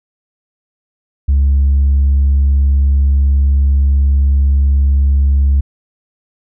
triangle tone with tanh clipping, 69.3 Hz, C#2, in tune, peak -8 dBFS, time 1.28-5.61 s, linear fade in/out 10 ms, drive 6 dB, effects none

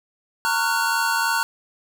square chord, Gb major seventh, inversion first, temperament equal with one note detuned, 915.3 / 1108.7 / 1396.9 / 1480 Hz, Bb5 / Db6 / F6 / Gb6, -32 / 0 / 0 / 0 cents, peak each -24 / -30 / -28 / -24 dBFS, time 0.45-1.43 s, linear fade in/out 0 ms, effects none

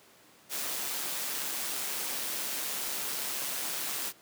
white noise with amplitude modulation, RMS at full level -33 dBFS, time 0.49-4.13 s, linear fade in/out 50 ms, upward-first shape sine, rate 136 Hz, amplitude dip 30%, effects pink hiss -58 dBFS RMS until 4.21 s + high-pass 200 Hz 12 dB/octave

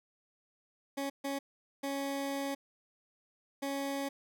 20% pulse tone bursts at uneven times, 277.2 Hz, C#4, in tune, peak -29 dBFS, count 4, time 0.97-1.1 / 1.24-1.39 / 1.83-2.55 / 3.62-4.09 s, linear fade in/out 10 ms, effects none

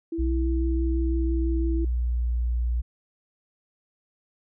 sine tone with vibrato, 329.6 Hz, E4, in tune, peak -27 dBFS, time 0.12-1.85 s, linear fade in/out 5 ms, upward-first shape triangle, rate 6 Hz, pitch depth 13 cents each way
sine tone with pitch glide, 62 to 59.58 Hz, B1 to A#1, +7 to +38 cents, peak -22 dBFS, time 0.18-2.82 s, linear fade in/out 20 ms, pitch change -69 cents, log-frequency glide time 0.98-2.26 s
effects none

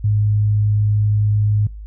sine tone, 104.8 Hz, G#2, 16 cents sharp, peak -13 dBFS, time 0.04-1.67 s, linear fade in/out 5 ms, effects noise-tail reverb RT60 0.2 s tail -24 dB re dry + added 52 Hz sine -30 dBFS peak until 1.86 s

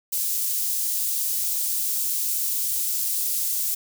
white high-pass noise, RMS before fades -25 dBFS, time 0.12-3.75 s, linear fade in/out 10 ms, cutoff 6800 Hz, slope 12 dB/octave, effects none

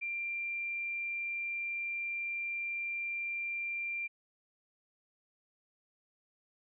sine tone, 2374 Hz, D7, 18 cents sharp, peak -34 dBFS, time 0.01-4.08 s, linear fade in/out 20 ms, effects none

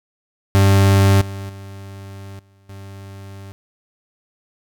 40% pulse tone with level steps, 98.1 Hz, G2, 2 cents sharp, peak -9 / -26 / -32 / -50 / -33 dBFS, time 0.55-3.52 s, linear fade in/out 0 ms, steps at 1.21 / 1.49 / 2.39 / 2.69 s, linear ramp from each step 5 ms, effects none

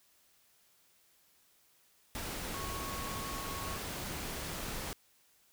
sine tone in noise, 1102 Hz, C#6, 11 cents flat, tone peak -43 dBFS, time 2.54-3.76 s, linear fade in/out 0 ms, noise pink, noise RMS -40 dBFS, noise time 2.15-4.93 s, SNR -6 dB, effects white hiss -68 dBFS RMS until 5.52 s

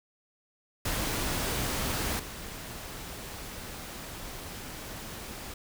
pink noise with level steps, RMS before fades -31 / -41 dBFS, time 0.85-5.54 s, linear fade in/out 5 ms, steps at 2.19 s, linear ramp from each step 5 ms, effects none

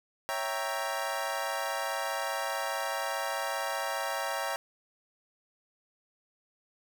25% pulse chord, C# diminished seventh, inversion none, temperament equal, 554.4 / 659.3 / 784 / 932.3 Hz, C#5 / E5 / G5 / Bb5, 0 / 0 / 0 / 0 cents, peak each -33 dBFS, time 0.29-4.56 s, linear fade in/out 0 ms, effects none

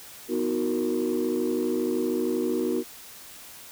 sine chord, B major seventh, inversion none, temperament equal with one note detuned, 246.9 / 317.3 / 370 / 466.2 Hz, B3 / D#4 / F#4 / A#4, 0 / +34 / 0 / 0 cents, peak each -28 / -28 / -26 / -30 dBFS, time 0.28-2.84 s, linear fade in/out 50 ms, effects tanh soft clip ceiling -18 dBFS + white hiss -45 dBFS RMS until 3.71 s

